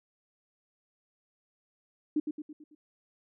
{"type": "tone with echo", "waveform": "sine", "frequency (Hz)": 302.4, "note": "D#4", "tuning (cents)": -49, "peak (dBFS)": -24, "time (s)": [2.16, 2.2], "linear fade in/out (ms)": 5, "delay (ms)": 110, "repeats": 5, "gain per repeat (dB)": -6, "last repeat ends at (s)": 2.75, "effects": []}